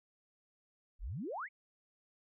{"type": "exponential sweep", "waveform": "sine", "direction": "up", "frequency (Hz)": [32.7, 2339], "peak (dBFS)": -38, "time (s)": [0.99, 1.49], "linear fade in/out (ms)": 50, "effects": []}